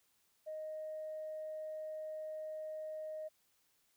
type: tone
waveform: sine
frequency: 622.3 Hz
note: D#5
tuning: in tune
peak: -40 dBFS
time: 0.46-3.29 s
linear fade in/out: 20 ms
effects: tanh soft clip ceiling -36 dBFS + white hiss -75 dBFS RMS until 3.96 s